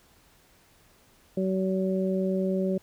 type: harmonic tone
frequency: 189 Hz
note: F#3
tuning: 37 cents sharp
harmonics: 1 / 2 / 3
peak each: -26 / -29 / -31 dBFS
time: 1.37-2.78 s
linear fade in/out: 5 ms
effects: pink hiss -60 dBFS RMS until 2.82 s